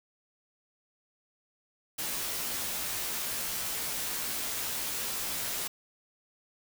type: noise with comb filter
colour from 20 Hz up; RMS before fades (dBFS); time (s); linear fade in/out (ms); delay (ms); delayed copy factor
white; -34; 1.98-5.68; 10; 15; -0.75
effects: none